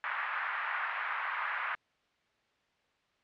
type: band-pass noise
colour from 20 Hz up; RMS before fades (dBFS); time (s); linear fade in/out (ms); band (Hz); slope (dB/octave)
white; -35; 0.04-1.75; 0; 990 to 1900; 24
effects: white hiss -72 dBFS RMS until 3.23 s + low-pass 3000 Hz 12 dB/octave